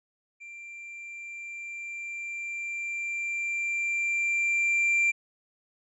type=tone with level ramp; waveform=triangle; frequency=2365 Hz; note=D7; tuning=12 cents sharp; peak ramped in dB=-40 to -19 dBFS; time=0.4-5.12 s; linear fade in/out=20 ms; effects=resampled to 24000 Hz